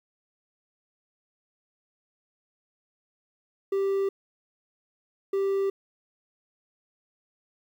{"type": "tone pair in turn", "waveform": "triangle", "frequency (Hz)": [392, 392], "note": ["G4", "G4"], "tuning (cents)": [0, 0], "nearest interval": "unison", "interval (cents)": 0, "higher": "neither", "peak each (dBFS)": -21, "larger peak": "neither", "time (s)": [[3.72, 4.09], [5.33, 5.7]], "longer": "neither", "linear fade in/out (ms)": 5, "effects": ["10-bit"]}